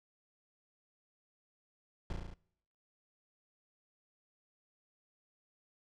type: noise with echo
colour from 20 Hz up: brown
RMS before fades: -37 dBFS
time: 2.1-2.13 s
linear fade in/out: 2 ms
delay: 35 ms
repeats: 6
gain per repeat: -2 dB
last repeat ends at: 2.34 s
effects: noise-tail reverb RT60 0.7 s tail -23 dB re dry + low-pass 6000 Hz 12 dB/octave